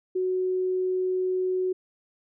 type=tone; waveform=sine; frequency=370 Hz; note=F#4; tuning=in tune; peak=-23 dBFS; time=0.15-1.73 s; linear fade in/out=10 ms; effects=none